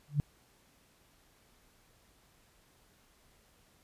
sine tone with exponential growth, 145.6 Hz, D3, 15 cents flat, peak -21 dBFS, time 0.08-0.2 s, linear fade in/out 0 ms, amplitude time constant 26 ms, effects pink hiss -66 dBFS RMS until 3.83 s + resampled to 32000 Hz

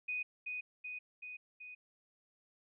sine tone with echo, 2489 Hz, D#7, in tune, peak -35 dBFS, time 0.08-0.23 s, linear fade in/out 10 ms, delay 380 ms, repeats 4, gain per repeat -3 dB, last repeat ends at 1.75 s, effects none

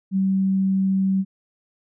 sine tone, 191.9 Hz, G3, 37 cents flat, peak -17 dBFS, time 0.11-1.25 s, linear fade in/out 50 ms, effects none

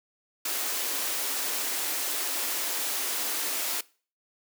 white high-pass noise, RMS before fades -30 dBFS, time 0.45-3.81 s, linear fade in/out 5 ms, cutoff 250 Hz, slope 96 dB/octave, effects noise-tail reverb RT60 0.4 s tail -22 dB re dry

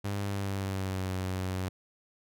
sawtooth tone with pitch glide, 100.5 to 93.23 Hz, G2 to F#2, +44 to +14 cents, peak -27 dBFS, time 0.04-1.69 s, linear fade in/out 10 ms, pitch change -130 cents, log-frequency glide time 0.24-1.11 s, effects none

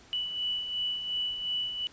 sine beating tone pair, 2960 / 2962.8 Hz, F#7 / F#7, 0 / +2 cents, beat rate 2.8 Hz, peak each -39 / -30 dBFS, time 0.13-1.87 s, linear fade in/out 0 ms, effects pink hiss -55 dBFS RMS until 1.92 s + resampled to 16000 Hz

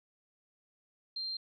sine tone, 4173 Hz, C8, 5 cents flat, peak -35 dBFS, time 1.16-1.37 s, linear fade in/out 5 ms, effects none

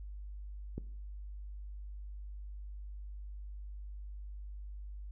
click, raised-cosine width 3 ms, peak -26 dBFS, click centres 0.78 s, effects noise-tail reverb RT60 0.6 s tail -19 dB re dry + added 50 Hz sine -42 dBFS peak until 5.11 s

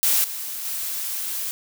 blue noise with level steps, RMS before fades -19 / -31 / -28 dBFS, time 0.03-1.51 s, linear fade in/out 0 ms, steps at 0.24 / 0.65 s, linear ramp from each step 2 ms, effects none

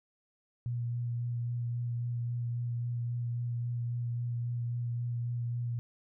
sine tone with vibrato, 119.7 Hz, A#2, 46 cents sharp, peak -31 dBFS, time 0.66-5.79 s, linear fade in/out 0 ms, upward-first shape sine, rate 3.7 Hz, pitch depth 14 cents each way, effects none

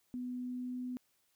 sine tone with pitch glide, 248.8 to 250.5 Hz, B3 to B3, +13 to +25 cents, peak -37 dBFS, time 0.14-0.97 s, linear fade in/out 0 ms, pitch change +12 cents, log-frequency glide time 0.35-0.75 s, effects white hiss -75 dBFS RMS until 1.35 s

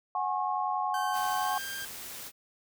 sine chord, F# suspended second, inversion none, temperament equal with one note detuned, 740 / 830.6 / 1085.9 Hz, F#5 / G#5 / C#6, 0 / 0 / -36 cents, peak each -32 / -32 / -32 dBFS, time 0.15-1.58 s, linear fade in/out 2 ms
sawtooth tone with pitch glide, 1545 to 1591.2 Hz, G6 to G6, -26 to +25 cents, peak -33 dBFS, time 0.94-1.85 s, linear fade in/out 2 ms, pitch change +51 cents, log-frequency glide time 1.36-1.62 s
white noise, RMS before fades -42 dBFS, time 1.12-2.32 s, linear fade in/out 50 ms
effects none

